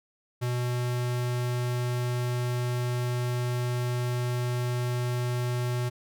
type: tone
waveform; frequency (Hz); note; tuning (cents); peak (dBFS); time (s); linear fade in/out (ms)
square; 122.9; B2; -8; -27; 0.41-5.9; 20
effects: none